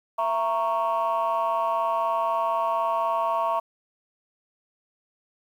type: tone cluster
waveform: sine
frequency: 669 / 930 / 1107 Hz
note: E5 / A#5 / C#6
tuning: +25 / -4 / -3 cents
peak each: -25 dBFS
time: 0.18-3.6 s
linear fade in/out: 10 ms
effects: tanh soft clip ceiling -17 dBFS + 9-bit

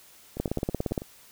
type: two click trains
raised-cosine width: 2 ms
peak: -13 / -24 dBFS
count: 11 / 7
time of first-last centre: 0.4-0.978 / 0.37-1.019 s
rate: 17.3 / 9.24 Hz
effects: white hiss -54 dBFS RMS until 1.31 s

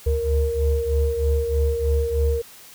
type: tone cluster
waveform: sine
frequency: 70.8 / 74 / 466.3 Hz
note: C#2 / D2 / A#4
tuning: +37 / +14 / +1 cents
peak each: -22 dBFS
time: 0.06-2.42 s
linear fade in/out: 10 ms
effects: tanh soft clip ceiling -9 dBFS + white hiss -45 dBFS RMS until 2.74 s

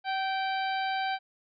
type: harmonic tone with a mistuned harmonic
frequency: 779 Hz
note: G5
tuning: 11 cents flat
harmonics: 1 / 2 / 3 / 4 / 5 / 6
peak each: -29 / -35 / -39 / -41 / -43 / -45 dBFS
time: 0.04-1.19 s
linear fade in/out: 50 ms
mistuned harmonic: 1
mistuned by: -27 cents
effects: none

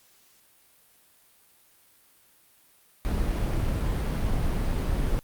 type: noise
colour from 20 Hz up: brown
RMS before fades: -26 dBFS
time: 3.05-5.19 s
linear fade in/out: 0 ms
effects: white hiss -60 dBFS RMS until 5.23 s + Opus 48 kbps

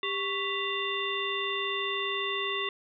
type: harmonic tone with a mistuned harmonic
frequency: 396.4 Hz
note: G4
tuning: 19 cents sharp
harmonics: 1 / 3 / 5 / 7 / 9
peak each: -35 / -35 / -35 / -35 / -35 dBFS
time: 0.03-2.69 s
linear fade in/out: 2 ms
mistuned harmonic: 3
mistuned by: -110 cents
effects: none

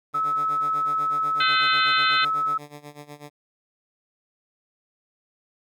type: tone with tremolo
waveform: 10% pulse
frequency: 146.83 Hz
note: D3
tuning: in tune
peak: -29 dBFS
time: 0.13-3.3 s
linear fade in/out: 20 ms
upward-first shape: sine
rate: 8.1 Hz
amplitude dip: 85%
type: tone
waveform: sine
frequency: 1298 Hz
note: E6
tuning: 27 cents flat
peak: -21 dBFS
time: 0.14-2.58 s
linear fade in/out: 10 ms
type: harmonic tone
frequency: 510 Hz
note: C5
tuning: 44 cents flat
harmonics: 3 / 4 / 5 / 6 / 7 / 8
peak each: -24 / -29 / -28 / -29 / -27 / -28 dBFS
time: 1.4-2.25 s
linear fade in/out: 5 ms
effects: none

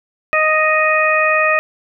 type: harmonic tone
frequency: 622.3 Hz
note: D#5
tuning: in tune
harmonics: 1 / 2 / 3 / 4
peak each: -17 / -17 / -17 / -17 dBFS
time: 0.33-1.59 s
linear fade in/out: 0 ms
effects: none

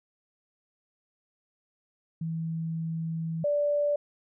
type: tone pair in turn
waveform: sine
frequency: 163 / 583.6 Hz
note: E3 / D5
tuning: -19 / -11 cents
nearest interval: octave + minor seventh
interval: 2208 cents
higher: second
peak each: -29 / -23 dBFS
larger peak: second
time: 2.21-3.44 / 3.44-3.96 s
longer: first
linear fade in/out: 5 ms
effects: none

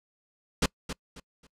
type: noise with echo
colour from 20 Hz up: pink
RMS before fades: -23 dBFS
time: 0.62-0.66 s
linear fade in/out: 5 ms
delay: 270 ms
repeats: 3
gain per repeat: -11 dB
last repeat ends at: 1.47 s
effects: noise-tail reverb RT60 0.1 s tail -26 dB re dry + low-pass 8000 Hz 12 dB/octave

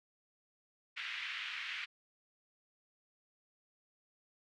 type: band-pass noise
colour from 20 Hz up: white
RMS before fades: -42 dBFS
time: 0.96-1.86 s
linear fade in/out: 20 ms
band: 1600 to 2900 Hz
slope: 24 dB/octave
effects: none

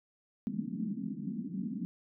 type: band-pass noise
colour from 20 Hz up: pink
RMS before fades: -37 dBFS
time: 0.47-1.85 s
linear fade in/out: 0 ms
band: 180 to 260 Hz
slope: 48 dB/octave
effects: none

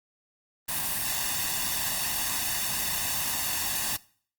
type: noise with comb filter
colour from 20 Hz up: white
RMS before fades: -29 dBFS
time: 0.68-3.97 s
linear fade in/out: 10 ms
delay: 1.1 ms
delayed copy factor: +0.65
effects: noise-tail reverb RT60 0.5 s tail -21 dB re dry + Opus 32 kbps

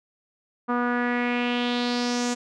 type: tone with low-pass filter sweep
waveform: sawtooth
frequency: 243 Hz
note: B3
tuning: 28 cents flat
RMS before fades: -25 dBFS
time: 0.68-2.35 s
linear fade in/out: 20 ms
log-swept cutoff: 1200 to 7100 Hz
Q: 3.4
effects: none

